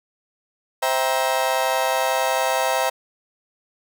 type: chord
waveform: 35% pulse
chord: C dominant seventh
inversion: none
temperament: just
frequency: 523.3 / 654.1 / 784.9 / 941.9 Hz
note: C5 / E5 / G5 / Bb5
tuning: 0 / -14 / +2 / +18 cents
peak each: -23 dBFS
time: 0.82-2.9 s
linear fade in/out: 10 ms
effects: none